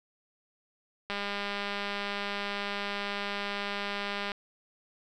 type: click train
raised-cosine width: 0.3 ms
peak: -18 dBFS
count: 651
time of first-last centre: 1.1-4.318 s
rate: 202 Hz
effects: none